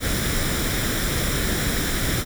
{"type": "noise with comb filter", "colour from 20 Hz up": "pink", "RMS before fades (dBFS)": -23, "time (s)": [0, 2.25], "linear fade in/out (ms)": 50, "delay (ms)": 0.55, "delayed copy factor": 0.55, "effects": []}